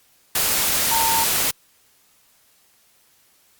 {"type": "tone in noise", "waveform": "sine", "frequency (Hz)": 908, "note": "A#5", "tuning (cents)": -46, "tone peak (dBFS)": -20, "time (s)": [0.91, 1.24], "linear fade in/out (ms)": 5, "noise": "white", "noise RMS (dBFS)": -20, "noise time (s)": [0.35, 1.51], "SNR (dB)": -3, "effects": ["white hiss -58 dBFS RMS until 3.59 s", "Opus 48 kbps"]}